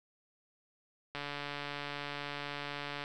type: click train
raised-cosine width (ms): 0.3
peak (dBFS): -23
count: 273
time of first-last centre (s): 1.15-3.039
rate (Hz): 144
effects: none